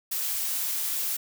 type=noise; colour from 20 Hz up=blue; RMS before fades=-29 dBFS; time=0.11-1.17 s; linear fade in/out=10 ms; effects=none